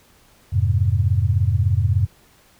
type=chord; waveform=sine; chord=F minor; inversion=none; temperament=equal; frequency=87.31 / 103.83 / 130.81 Hz; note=F2 / Ab2 / C3; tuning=0 / 0 / 0 cents; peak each=-19 / -18 / -23 dBFS; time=0.52-2.07 s; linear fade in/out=20 ms; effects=pink hiss -54 dBFS RMS until 2.59 s